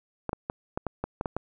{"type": "clicks", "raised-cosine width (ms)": 1, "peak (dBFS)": -15, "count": 9, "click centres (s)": [0.293, 0.331, 0.499, 0.775, 0.867, 1.04, 1.211, 1.258, 1.366], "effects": []}